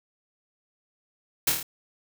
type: noise with echo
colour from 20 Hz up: white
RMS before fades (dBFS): -21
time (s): 1.47-1.5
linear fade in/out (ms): 5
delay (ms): 26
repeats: 5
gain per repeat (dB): -3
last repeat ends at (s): 1.63
effects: none